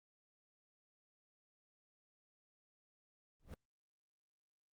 brown noise with exponential growth, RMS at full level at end -40 dBFS, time 3.4-3.54 s, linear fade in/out 1 ms, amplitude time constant 29 ms, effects Opus 32 kbps

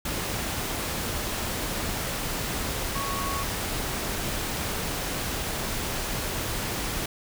sine tone in noise, 1108.7 Hz, C#6, in tune, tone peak -31 dBFS, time 2.95-3.43 s, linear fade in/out 5 ms, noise pink, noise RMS -30 dBFS, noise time 0.05-7.06 s, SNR -4 dB, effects none

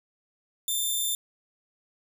10% pulse tone, 3573 Hz, A7, 26 cents sharp, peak -18 dBFS, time 0.68-1.15 s, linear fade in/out 2 ms, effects none

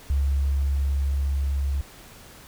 sine tone with level ramp, 69.3 Hz, C#2, in tune, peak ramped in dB -19 to -22 dBFS, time 0.1-1.81 s, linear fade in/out 0 ms, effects pink hiss -47 dBFS RMS until 2.47 s

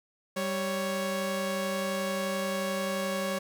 sawtooth tone pair together, 195.28 / 554.4 Hz, G3 / C#5, -6 / 0 cents, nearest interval octave + tritone, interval 1806 cents, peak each -29 / -27 dBFS, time 0.36-3.39 s, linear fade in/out 10 ms, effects none

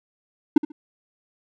triangle tone with echo, 300 Hz, D4, 37 cents sharp, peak -7 dBFS, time 0.56-0.58 s, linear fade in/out 5 ms, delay 70 ms, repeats 2, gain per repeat -14 dB, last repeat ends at 0.72 s, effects none

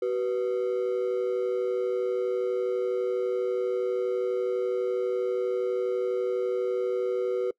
triangle ring-modulated tone, 434.2 Hz, A4, 23 cents flat, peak -19 dBFS, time 0.02-7.51 s, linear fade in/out 5 ms, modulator 56.1 Hz, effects noise-tail reverb RT60 0.1 s tail -25 dB re dry + tanh soft clip ceiling -17 dBFS

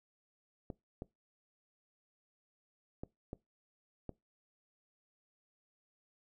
clicks, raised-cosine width 2 ms, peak -28 dBFS, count 5, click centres 0.702 / 1.021 / 3.035 / 3.331 / 4.093 s, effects noise-tail reverb RT60 0.2 s tail -22 dB re dry

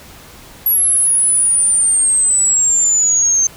sine exponential sweep, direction down, 11500 to 6272 Hz, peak -10 dBFS, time 0.66-3.47 s, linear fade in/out 2 ms, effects pink hiss -39 dBFS RMS until 3.56 s

